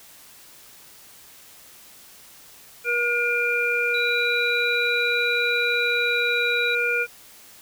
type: harmonic tone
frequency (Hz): 478.2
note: A#4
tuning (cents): +44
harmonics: 1 / 3 / 5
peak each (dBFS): -27 / -24 / -23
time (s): 2.84-7.07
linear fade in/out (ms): 50
type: tone with pitch glide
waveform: sine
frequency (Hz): 3917 to 3892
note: B7 to B7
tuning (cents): -15 to -26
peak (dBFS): -28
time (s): 3.94-6.75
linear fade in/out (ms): 5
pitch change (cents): -11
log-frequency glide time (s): 5.75-6.54
effects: white hiss -48 dBFS RMS until 7.61 s